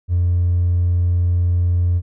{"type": "tone with hard clipping", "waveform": "sine", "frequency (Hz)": 88, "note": "F2", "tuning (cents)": 14, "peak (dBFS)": -14, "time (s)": [0.08, 2.02], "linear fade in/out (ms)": 50, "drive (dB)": 1, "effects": []}